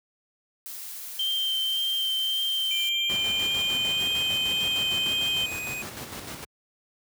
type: noise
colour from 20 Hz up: blue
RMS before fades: -38 dBFS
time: 0.66-2.89 s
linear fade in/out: 0 ms
type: tone with vibrato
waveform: sine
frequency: 3136 Hz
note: G7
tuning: in tune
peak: -24 dBFS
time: 1.19-5.46 s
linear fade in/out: 5 ms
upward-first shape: sine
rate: 1.8 Hz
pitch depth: 13 cents each way
type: tone with pitch glide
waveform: square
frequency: 2382 to 2498 Hz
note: D7 to D#7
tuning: +24 to +6 cents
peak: -32 dBFS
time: 2.71-5.82 s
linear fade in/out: 2 ms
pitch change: +82 cents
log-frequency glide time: 2.96-4.19 s
type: noise with tremolo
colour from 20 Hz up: pink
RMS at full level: -36 dBFS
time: 3.09-6.45 s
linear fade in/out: 10 ms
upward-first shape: square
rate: 6.6 Hz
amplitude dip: 40%
effects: high-pass 80 Hz 12 dB/octave